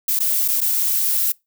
violet noise with dropouts, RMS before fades -19 dBFS, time 0.08-1.32 s, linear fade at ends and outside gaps 5 ms, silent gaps 0.191-0.202 / 0.48-0.484 / 0.606-0.614 s, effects noise-tail reverb RT60 0.2 s tail -24 dB re dry

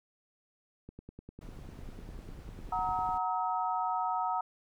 click train, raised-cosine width 3 ms, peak -33 dBFS, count 23, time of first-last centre 0.89-3.09 s, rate 10 Hz
brown noise, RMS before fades -46 dBFS, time 1.41-3.18 s, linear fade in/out 5 ms
sine chord, D# minor, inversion first, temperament equal with one note detuned, 740 / 932.3 / 1277.3 Hz, F#5 / A#5 / D#6, 0 / 0 / +45 cents, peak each -33 / -33 / -35 dBFS, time 2.72-4.41 s, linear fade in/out 5 ms
effects none

